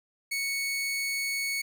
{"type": "tone", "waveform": "sawtooth", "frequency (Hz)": 2217, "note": "C#7", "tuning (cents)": 0, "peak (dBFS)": -25, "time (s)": [0.31, 1.62], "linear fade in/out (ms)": 10, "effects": []}